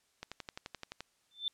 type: click train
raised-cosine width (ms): 0.2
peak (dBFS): -24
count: 10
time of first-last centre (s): 0.23-1.006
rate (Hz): 11.6
type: tone with exponential growth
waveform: sine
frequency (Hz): 3545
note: A7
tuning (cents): +12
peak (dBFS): -28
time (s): 1.31-1.48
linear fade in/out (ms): 1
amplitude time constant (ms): 35
effects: white hiss -73 dBFS RMS until 1.53 s + low-pass 9000 Hz 12 dB/octave